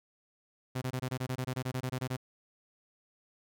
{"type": "tone bursts", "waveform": "sawtooth", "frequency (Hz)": 128.4, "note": "C3", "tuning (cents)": -32, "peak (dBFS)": -28, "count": 16, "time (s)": [0.75, 2.167], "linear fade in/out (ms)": 10, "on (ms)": 67, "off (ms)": 23, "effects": []}